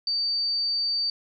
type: tone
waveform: sine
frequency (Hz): 4610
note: D8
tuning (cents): -33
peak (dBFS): -23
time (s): 0.07-1.1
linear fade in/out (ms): 2
effects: none